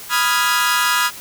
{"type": "chord", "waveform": "sawtooth", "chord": "F half-diminished seventh", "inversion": "second", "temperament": "equal", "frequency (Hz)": [987.8, 1244.5, 1396.9, 1661.2], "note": ["Cb6", "Eb6", "F6", "Ab6"], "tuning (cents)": [0, 0, 0, 0], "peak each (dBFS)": -17, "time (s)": [0.09, 1.11], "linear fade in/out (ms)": 50, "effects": ["white hiss -35 dBFS RMS until 1.2 s"]}